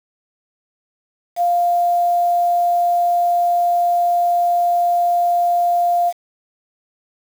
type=tone with quantisation; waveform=sine; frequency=699 Hz; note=F5; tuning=1 cent sharp; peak=-13 dBFS; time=1.36-6.13 s; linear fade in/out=50 ms; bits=6; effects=none